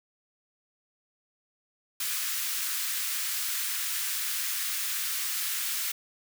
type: high-pass noise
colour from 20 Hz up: white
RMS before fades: -31 dBFS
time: 2-5.92 s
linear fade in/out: 5 ms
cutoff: 1300 Hz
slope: 24 dB/octave
effects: none